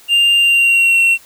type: tone with pitch glide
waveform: triangle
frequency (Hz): 2796 to 2723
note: F7 to F7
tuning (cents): +1 to -44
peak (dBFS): -7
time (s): 0.08-1.18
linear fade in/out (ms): 50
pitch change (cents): -45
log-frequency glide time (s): 0.36-1
effects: white hiss -44 dBFS RMS until 1.25 s